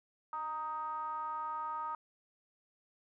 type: ring-modulated tone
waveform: triangle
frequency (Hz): 160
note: D#3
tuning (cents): +49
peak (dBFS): -31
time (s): 0.33-1.95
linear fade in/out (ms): 2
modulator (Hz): 1090
effects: none